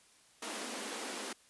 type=high-pass noise; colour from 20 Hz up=pink; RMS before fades=-41 dBFS; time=0.42-1.33 s; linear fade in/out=5 ms; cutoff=210 Hz; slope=96 dB/octave; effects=white hiss -64 dBFS RMS until 1.49 s + resampled to 24000 Hz